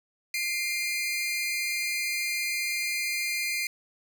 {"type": "tone pair together", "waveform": "sawtooth", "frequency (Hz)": [2097, 2405], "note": ["C7", "D7"], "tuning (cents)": [3, 41], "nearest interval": "major second", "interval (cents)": 238, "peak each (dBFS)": -27, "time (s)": [0.34, 3.67], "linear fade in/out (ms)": 2, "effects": []}